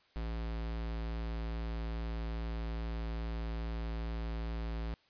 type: tone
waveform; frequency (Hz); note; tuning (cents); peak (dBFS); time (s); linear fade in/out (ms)
square; 56.1; A1; +34; -36; 0.16-4.94; 0
effects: white hiss -68 dBFS RMS until 5.09 s + resampled to 11025 Hz

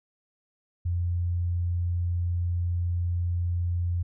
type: tone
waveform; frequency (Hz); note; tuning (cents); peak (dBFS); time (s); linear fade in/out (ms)
sine; 87.31; F2; 0; -24; 0.85-4.03; 10
effects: none

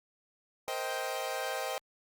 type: chord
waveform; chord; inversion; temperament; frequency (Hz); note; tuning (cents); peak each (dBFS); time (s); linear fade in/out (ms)
sawtooth; C minor seventh; third; equal with one note detuned; 466.2 / 523.3 / 630.2 / 784; Bb4 / C5 / Eb5 / G5; 0 / 0 / +22 / 0; -39 / -34 / -35 / -34; 0.68-1.78; 0
effects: Opus 48 kbps

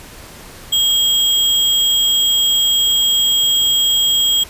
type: tone with sample-and-hold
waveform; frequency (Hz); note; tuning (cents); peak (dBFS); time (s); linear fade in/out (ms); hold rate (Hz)
sine; 3254; G#7; -36; -11; 0.72-4.44; 10; 11025
effects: pink hiss -37 dBFS RMS until 4.49 s + resampled to 32000 Hz

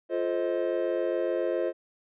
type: chord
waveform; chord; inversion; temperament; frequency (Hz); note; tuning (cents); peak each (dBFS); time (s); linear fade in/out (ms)
triangle; F dominant seventh; none; just; 349.2 / 436.5 / 523.8 / 628.6; F4 / A4 / C5 / Eb5; 0 / -14 / +2 / +18; -28 / -32 / -28 / -30; 0.09-1.73; 50
effects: resampled to 8000 Hz

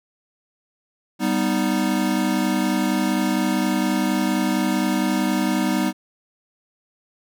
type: chord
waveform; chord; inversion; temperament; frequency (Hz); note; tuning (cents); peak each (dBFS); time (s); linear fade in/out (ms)
square; G augmented; none; equal; 196 / 246.9 / 311.1; G3 / B3 / D#4; 0 / 0 / 0; -24; 1.19-5.93; 50
effects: none

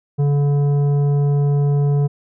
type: tone with tanh clipping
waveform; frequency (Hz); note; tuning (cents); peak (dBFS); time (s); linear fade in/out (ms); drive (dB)
sine; 143.4; D3; -41; -15; 0.18-2.08; 20; 10
effects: none

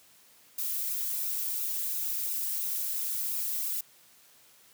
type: noise with flanger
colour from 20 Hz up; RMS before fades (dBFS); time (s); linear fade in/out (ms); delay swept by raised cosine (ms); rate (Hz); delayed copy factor
violet; -32; 0.58-3.81; 5; 0.76 to 2.76; 2.9; +0.55
effects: white hiss -59 dBFS RMS until 4.73 s + high-pass 80 Hz 12 dB/octave

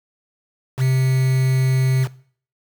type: tone with quantisation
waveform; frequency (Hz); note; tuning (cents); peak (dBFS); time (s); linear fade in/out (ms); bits
triangle; 130.81; C3; 0; -12; 0.77-2.08; 50; 5
effects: noise-tail reverb RT60 0.5 s tail -19 dB re dry

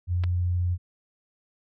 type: tone with vibrato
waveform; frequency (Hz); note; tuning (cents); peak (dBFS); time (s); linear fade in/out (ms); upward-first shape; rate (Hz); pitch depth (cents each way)
sine; 88.7; F2; +27; -22; 0.07-0.78; 50; sine; 19; 8
type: clicks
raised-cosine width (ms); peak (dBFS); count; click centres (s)
0.3; -22; 2; 0.237 / 0.24
effects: none

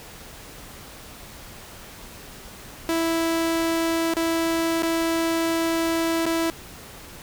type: tone with dropouts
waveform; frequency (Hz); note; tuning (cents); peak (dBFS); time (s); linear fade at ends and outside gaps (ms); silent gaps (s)
sawtooth; 329.6; E4; 0; -17; 2.89-6.5; 0; 4.138-4.168 / 4.823-4.833 / 6.256-6.264
effects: pink hiss -42 dBFS RMS until 7.22 s

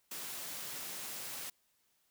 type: high-pass noise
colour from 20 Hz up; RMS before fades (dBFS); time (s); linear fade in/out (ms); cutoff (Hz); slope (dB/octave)
white; -43; 0.11-1.5; 5; 110; 48
effects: white hiss -75 dBFS RMS until 2.1 s

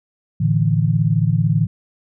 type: chord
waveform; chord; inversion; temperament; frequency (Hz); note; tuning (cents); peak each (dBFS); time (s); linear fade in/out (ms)
sine; A suspended fourth; none; equal with one note detuned; 111.41 / 146.83 / 164.81; A2 / D3 / E3; +22 / 0 / 0; -18; 0.4-1.67; 10
effects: none

